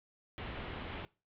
pink low-pass noise, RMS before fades -43 dBFS, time 0.38-1.05 s, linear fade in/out 0 ms, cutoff 3500 Hz, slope 48 dB/octave, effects noise-tail reverb RT60 0.3 s tail -21 dB re dry

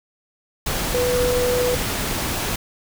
sine tone in noise, 493.9 Hz, B4, in tune, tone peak -18 dBFS, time 0.94-1.75 s, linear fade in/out 5 ms, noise pink, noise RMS -24 dBFS, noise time 0.66-2.56 s, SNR +3 dB, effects none

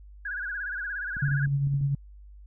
sine tone with vibrato, 1560 Hz, G6, 9 cents flat, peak -30 dBFS, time 0.25-1.46 s, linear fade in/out 5 ms, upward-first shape sine, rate 17 Hz, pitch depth 130 cents each way
clicks, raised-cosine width 5 ms, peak -27 dBFS, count 7, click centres 1.168 / 1.284 / 1.316 / 1.474 / 1.672 / 1.74 / 1.811 s
sine tone with tremolo, 140 Hz, C#3, 18 cents sharp, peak -21 dBFS, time 1.22-1.95 s, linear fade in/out 5 ms, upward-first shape sine, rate 10 Hz, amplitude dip 40%
effects added 50 Hz sine -45 dBFS peak until 2.46 s

